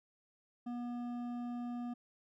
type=tone with hard clipping; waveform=sine; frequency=241.7 Hz; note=B3; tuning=37 cents flat; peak=-40 dBFS; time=0.66-1.94 s; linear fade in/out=10 ms; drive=9 dB; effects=none